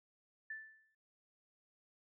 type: tone with exponential decay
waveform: sine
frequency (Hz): 1760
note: A6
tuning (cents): 0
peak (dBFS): -40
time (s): 0.5-0.95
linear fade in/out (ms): 5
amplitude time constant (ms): 97
effects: none